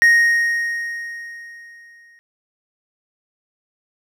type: tone with exponential decay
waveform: triangle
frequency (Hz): 1867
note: A#6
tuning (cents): +2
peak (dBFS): -6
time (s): 0.02-2.19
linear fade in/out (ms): 0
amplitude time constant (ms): 470
effects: none